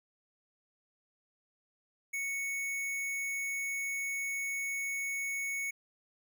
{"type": "tone", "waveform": "square", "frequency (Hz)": 2217, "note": "C#7", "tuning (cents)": 0, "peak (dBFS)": -34, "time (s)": [2.13, 5.71], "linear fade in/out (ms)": 10, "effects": []}